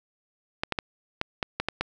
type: clicks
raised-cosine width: 0.3 ms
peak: -10 dBFS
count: 8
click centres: 0.635 / 0.723 / 0.788 / 1.214 / 1.428 / 1.6 / 1.686 / 1.81 s
effects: none